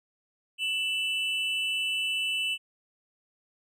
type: tone pair together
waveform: triangle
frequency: 2658 / 2975 Hz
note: E7 / F#7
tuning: +14 / +9 cents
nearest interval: major second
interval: 195 cents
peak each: -28 dBFS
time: 0.58-2.58 s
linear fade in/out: 50 ms
effects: none